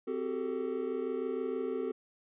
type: tone cluster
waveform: triangle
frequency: 258.9 / 377.4 / 403.4 / 444.3 Hz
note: C4 / F#4 / G4 / A4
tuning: -18 / +34 / +50 / +17 cents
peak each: -37 / -35 / -38 / -34 dBFS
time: 0.07-1.92 s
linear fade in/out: 10 ms
effects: resampled to 8000 Hz